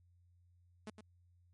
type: tone with echo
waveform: sawtooth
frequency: 214.5 Hz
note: A3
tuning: 44 cents flat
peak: -40 dBFS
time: 0.87-0.9 s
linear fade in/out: 2 ms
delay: 110 ms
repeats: 1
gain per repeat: -8 dB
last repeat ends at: 1.01 s
effects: added 88 Hz sine -65 dBFS peak until 1.53 s + MP3 48 kbps